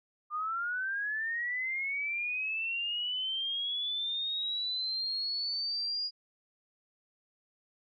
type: linear sweep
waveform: sine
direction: up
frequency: 1195 to 4881 Hz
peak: -31 dBFS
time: 0.3-6.11 s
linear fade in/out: 50 ms
effects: none